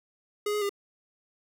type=tone with pitch steps; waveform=square; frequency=415.6 / 418.8 / 402.6 Hz; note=G#4 / G#4 / G4; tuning=+1 / +15 / +46 cents; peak=-27 dBFS; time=0.46-0.694 s; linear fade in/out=5 ms; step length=78 ms; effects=none